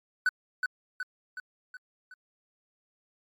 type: tone with echo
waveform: triangle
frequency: 1498 Hz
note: F#6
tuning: 21 cents sharp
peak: -19 dBFS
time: 0.26-0.29 s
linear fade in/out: 2 ms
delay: 370 ms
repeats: 5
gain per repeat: -5 dB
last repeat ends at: 2.14 s
effects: MP3 64 kbps